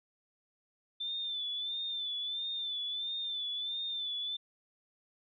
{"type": "tone with vibrato", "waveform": "sine", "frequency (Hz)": 3538, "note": "A7", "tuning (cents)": 9, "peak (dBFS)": -34, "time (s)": [1, 4.37], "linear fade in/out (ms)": 10, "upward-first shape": "sine", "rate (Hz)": 1.5, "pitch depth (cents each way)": 59, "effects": []}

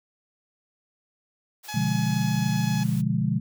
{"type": "high-pass noise", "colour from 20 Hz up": "white", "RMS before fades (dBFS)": -44, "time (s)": [1.63, 3.02], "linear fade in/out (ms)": 20, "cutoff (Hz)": 380, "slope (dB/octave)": 24}
{"type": "harmonic tone", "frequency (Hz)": 845, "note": "G#5", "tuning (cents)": 30, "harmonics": [1, 2, 3, 4, 5, 6, 7, 8], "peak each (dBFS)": [-36, -39, -41, -42, -43, -44, -44, -45], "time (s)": [1.68, 2.84], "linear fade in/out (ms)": 10}
{"type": "chord", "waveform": "sine", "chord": "B diminished seventh", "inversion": "none", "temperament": "equal", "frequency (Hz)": [123.47, 146.83, 174.61, 207.7], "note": ["B2", "D3", "F3", "Ab3"], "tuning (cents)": [0, 0, 0, 0], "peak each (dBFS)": -27, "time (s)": [1.74, 3.4], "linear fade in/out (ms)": 10}
{"effects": []}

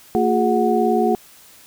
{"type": "tone cluster", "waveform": "sine", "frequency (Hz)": [227.1, 357.3, 415.8, 735], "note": ["A#3", "F4", "G#4", "F#5"], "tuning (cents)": [-45, 40, 2, -12], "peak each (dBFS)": -20, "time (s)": [0.15, 1.15], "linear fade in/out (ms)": 0, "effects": ["white hiss -47 dBFS RMS until 1.66 s"]}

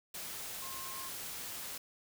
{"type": "tone in noise", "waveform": "sine", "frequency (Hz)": 1065, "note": "C6", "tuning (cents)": 30, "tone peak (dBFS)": -47, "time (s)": [0.62, 1.09], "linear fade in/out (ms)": 5, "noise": "white", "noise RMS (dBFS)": -43, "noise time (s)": [0.14, 1.78], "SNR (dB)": -7, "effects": []}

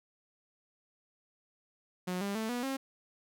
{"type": "tone with pitch steps", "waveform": "sawtooth", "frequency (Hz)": [181.5, 200.2, 220.9, 243.7, 268.8], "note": ["F#3", "G3", "A3", "B3", "C4"], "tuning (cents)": [-33, 37, 7, -23, 47], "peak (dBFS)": -29, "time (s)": [2.07, 2.77], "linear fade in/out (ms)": 10, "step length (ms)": 140, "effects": []}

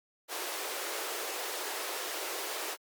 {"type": "high-pass noise", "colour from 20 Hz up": "pink", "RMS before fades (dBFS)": -37, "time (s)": [0.28, 2.77], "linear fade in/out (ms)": 50, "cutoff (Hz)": 350, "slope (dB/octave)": 48, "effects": ["Opus 48 kbps"]}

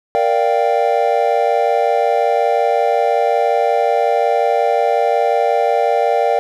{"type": "chord", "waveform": "triangle", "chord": "G minor seventh", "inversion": "first", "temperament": "equal", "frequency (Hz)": [466.2, 587.3, 698.5, 784], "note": ["Bb4", "D5", "F5", "G5"], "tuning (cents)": [0, 0, 0, 0], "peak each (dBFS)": -16, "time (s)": [0.15, 6.39], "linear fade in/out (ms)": 0, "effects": []}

